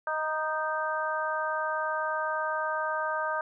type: harmonic tone with a mistuned harmonic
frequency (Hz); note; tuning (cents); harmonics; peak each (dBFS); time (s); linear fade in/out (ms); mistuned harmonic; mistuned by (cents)
312; D#4; +5; 2 / 3 / 4 / 5; -33 / -33 / -33 / -33; 0.07-3.41; 2; 4; -22
effects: none